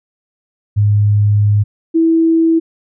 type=tone pair in turn; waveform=sine; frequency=103.7 / 327.2 Hz; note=G#2 / E4; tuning=-2 / -13 cents; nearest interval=octave + minor sixth; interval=1989 cents; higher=second; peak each=-8 dBFS; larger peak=neither; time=0.76-1.64 / 1.94-2.6 s; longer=first; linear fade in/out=20 ms; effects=none